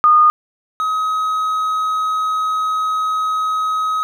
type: tone pair in turn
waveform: sine / triangle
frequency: 1226 / 1268.5 Hz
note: D#6 / D#6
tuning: -26 / +33 cents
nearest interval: minor second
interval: 59 cents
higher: second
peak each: -7 / -14 dBFS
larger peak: first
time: 0.04-0.3 / 0.8-4.03 s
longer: second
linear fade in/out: 0 ms
effects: none